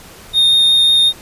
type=tone with vibrato; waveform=triangle; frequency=3678 Hz; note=A#7; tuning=24 cents flat; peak=-7 dBFS; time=0.33-1.13 s; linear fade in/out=50 ms; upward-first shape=triangle; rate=5.5 Hz; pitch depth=8 cents each way; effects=pink hiss -38 dBFS RMS until 1.21 s + resampled to 32000 Hz